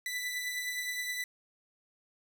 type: beating tone pair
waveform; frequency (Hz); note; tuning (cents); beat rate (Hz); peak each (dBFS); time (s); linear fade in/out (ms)
sawtooth; 1984 / 1993.6; B6 / B6; +7 / +16; 9.6; -31 / -39; 0.06-1.24; 2
effects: none